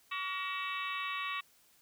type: harmonic tone with a mistuned harmonic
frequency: 378.2 Hz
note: F#4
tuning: 38 cents sharp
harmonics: 3 / 4 / 5 / 6 / 7 / 8 / 9 / 10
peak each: -38 / -50 / -43 / -44 / -41 / -48 / -51 / -46 dBFS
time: 0.11-1.41 s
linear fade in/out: 10 ms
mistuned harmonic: 4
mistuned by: -100 cents
effects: white hiss -66 dBFS RMS until 1.81 s